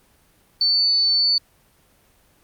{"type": "tone with amplitude modulation", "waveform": "sine", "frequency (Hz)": 4499, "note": "C#8", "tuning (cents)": 25, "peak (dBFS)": -14, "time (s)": [0.61, 1.38], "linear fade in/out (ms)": 2, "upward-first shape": "sine", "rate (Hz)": 176, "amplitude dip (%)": 25, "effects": ["pink hiss -58 dBFS RMS until 2.43 s", "Opus 24 kbps"]}